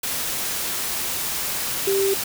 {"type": "tone in noise", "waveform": "sine", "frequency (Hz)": 391.6, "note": "G4", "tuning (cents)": -2, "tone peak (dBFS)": -18, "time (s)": [1.87, 2.14], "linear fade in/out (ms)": 5, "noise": "white", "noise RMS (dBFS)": -26, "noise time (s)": [0.03, 2.24], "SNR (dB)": 5, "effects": []}